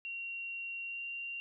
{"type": "tone with pitch glide", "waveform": "sine", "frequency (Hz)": [2750, 2766], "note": ["F7", "F7"], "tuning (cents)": [-27, -17], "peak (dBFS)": -38, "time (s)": [0.05, 1.4], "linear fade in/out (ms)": 0, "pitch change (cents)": 10, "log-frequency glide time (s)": [0.86, 1.01], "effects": []}